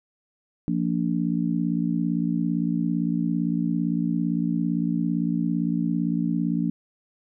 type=harmonic tone; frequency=57.7 Hz; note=A#1; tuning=17 cents flat; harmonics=3 / 4 / 5; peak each=-25 / -26 / -27 dBFS; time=0.68-6.7 s; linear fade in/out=0 ms; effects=none